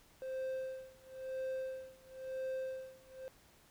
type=tone with tremolo; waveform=triangle; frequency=523.3 Hz; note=C5; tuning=in tune; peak=-34 dBFS; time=0.22-3.28 s; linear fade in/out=0 ms; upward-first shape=sine; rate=0.98 Hz; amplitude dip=95%; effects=pink hiss -65 dBFS RMS until 3.7 s